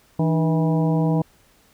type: harmonic tone with a mistuned harmonic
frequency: 161.9 Hz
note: E3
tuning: 31 cents flat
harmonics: 1 / 2 / 3 / 4 / 5 / 6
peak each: -18 / -24 / -28 / -30 / -32 / -34 dBFS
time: 0.19-1.22 s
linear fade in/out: 5 ms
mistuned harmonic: 2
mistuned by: -110 cents
effects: pink hiss -57 dBFS RMS until 1.73 s